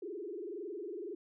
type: tone with frequency modulation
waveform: sine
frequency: 380 Hz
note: F#4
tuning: 46 cents sharp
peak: -39 dBFS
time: 0.02-1.15 s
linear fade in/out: 5 ms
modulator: 21.8 Hz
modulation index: 2.4
effects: none